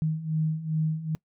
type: beating tone pair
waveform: sine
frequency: 155.56 / 158.06 Hz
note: D#3 / D#3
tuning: 0 / +28 cents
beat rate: 2.5 Hz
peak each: -30 / -26 dBFS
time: 0.02-1.15 s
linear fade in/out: 0 ms
effects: noise-tail reverb RT60 0.1 s tail -23 dB re dry